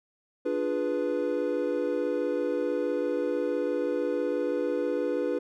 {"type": "chord", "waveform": "triangle", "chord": "D diminished seventh", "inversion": "none", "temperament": "equal", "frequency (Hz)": [293.7, 349.2, 415.3, 493.9], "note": ["D4", "F4", "Ab4", "Cb5"], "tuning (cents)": [0, 0, 0, 0], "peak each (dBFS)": [-30, -31, -31, -27], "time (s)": [0.45, 5.39], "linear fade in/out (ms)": 10, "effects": []}